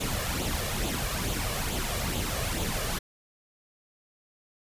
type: noise with flanger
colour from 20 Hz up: pink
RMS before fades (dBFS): -30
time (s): 0-2.99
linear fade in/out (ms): 10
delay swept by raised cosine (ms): 0.27 to 1.77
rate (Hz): 2.3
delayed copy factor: +0.55
effects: resampled to 32000 Hz

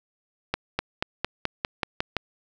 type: accelerating click train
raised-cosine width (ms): 0.3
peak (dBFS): -8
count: 9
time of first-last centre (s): 0.54-2.167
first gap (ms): 250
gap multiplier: 0.94
effects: none

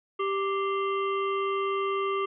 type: harmonic tone with a mistuned harmonic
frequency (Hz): 392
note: G4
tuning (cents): 0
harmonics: 1 / 3 / 5 / 7 / 8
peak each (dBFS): -28 / -29 / -40 / -42 / -44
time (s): 0.19-2.26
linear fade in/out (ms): 10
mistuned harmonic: 5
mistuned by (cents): +99
effects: none

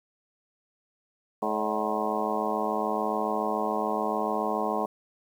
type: harmonic tone with a mistuned harmonic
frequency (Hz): 107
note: A2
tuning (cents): -48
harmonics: 2 / 3 / 4 / 5 / 6 / 7 / 8 / 9 / 10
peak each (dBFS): -34 / -37 / -33 / -35 / -34 / -32 / -37 / -34 / -34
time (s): 1.42-4.86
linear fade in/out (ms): 5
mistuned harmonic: 5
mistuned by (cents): +83
effects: 9-bit

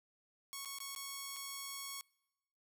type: tone with dropouts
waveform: 5% pulse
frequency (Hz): 1105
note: C#6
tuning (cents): -6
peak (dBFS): -31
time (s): 0.53-2.01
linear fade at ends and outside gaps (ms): 0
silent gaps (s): 0.649-0.656 / 0.786-0.803 / 0.95-0.961 / 1.362-1.366
effects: noise-tail reverb RT60 1.0 s tail -26 dB re dry

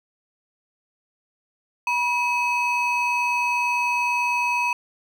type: ring-modulated tone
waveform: triangle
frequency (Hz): 1760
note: A6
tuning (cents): 0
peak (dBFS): -15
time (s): 1.87-4.73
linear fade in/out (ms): 2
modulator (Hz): 791
effects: none

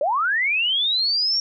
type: linear sweep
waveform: sine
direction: up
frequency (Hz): 531 to 5600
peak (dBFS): -18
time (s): 0.01-1.4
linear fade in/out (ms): 2
effects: none

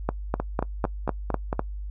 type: two click trains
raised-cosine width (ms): 1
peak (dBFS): -12 / -9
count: 6 / 7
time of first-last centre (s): 0.4-1.529 / 0.09-1.594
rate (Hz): 4.43 / 3.99
effects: noise-tail reverb RT60 0.1 s tail -22 dB re dry + added 50 Hz sine -31 dBFS peak until 1.9 s

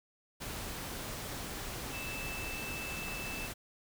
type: tone in noise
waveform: sine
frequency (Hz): 2640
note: E7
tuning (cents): +2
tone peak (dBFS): -41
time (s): 1.92-3.48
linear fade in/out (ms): 20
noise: pink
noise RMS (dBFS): -41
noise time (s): 0.4-3.54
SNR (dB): -3
effects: none

